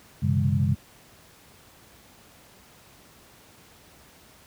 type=tone cluster; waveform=sine; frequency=95.2 / 124.5 / 136.8 / 162.7 / 202.5 Hz; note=F#2 / B2 / C#3 / E3 / G#3; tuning=+50 / +14 / -23 / -22 / -43 cents; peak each=-24 / -28 / -24 / -31 / -28 dBFS; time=0.22-0.75 s; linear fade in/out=10 ms; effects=pink hiss -53 dBFS RMS until 4.46 s + high-pass 60 Hz 12 dB/octave